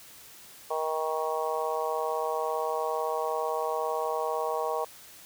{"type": "harmonic tone", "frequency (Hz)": 157.8, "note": "D#3", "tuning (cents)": 25, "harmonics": [3, 4, 5, 6, 7], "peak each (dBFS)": [-32, -33, -34, -35, -35], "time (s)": [0.7, 4.85], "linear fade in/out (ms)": 10, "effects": ["white hiss -50 dBFS RMS until 5.25 s"]}